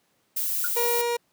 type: noise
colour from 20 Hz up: violet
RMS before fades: -27 dBFS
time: 0.36-1.02 s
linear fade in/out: 10 ms
type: tone with exponential decay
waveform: sine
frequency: 1432 Hz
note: F6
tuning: 43 cents sharp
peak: -23 dBFS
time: 0.64-0.72 s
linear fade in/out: 5 ms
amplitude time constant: 16 ms
type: tone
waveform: 30% pulse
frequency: 475 Hz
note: A#4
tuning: 33 cents sharp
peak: -21 dBFS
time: 0.76-1.17 s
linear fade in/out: 10 ms
effects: pink hiss -68 dBFS RMS until 1.32 s + high-pass 150 Hz 12 dB/octave